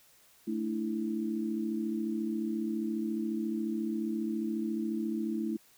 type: chord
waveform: sine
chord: A suspended fourth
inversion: none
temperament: equal with one note detuned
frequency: 220 / 293.7 / 328.1 Hz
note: A3 / D4 / E4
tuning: 0 / 0 / -8 cents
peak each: -33 / -39 / -34 dBFS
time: 0.47-5.57 s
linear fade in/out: 10 ms
effects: white hiss -62 dBFS RMS until 5.77 s